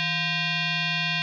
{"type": "tone with frequency modulation", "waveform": "sine", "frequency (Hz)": 161.5, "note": "E3", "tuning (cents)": -35, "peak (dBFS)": -23, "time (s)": [0, 1.22], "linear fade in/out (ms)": 0, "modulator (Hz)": 866, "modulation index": 4.3, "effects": []}